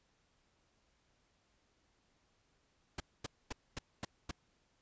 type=noise bursts; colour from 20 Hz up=pink; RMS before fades=-40 dBFS; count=6; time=2.98-4.312 s; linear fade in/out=5 ms; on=22 ms; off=240 ms; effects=pink hiss -75 dBFS RMS until 4.81 s + resampled to 16000 Hz